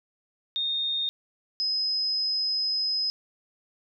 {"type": "tone pair in turn", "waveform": "sine", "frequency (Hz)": [3678, 5069], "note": ["A#7", "D#8"], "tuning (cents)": [-24, 31], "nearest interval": "tritone", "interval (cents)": 555, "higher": "second", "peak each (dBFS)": [-25, -24], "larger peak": "second", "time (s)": [[0.56, 1.09], [1.6, 3.1]], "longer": "second", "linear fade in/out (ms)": 0, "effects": []}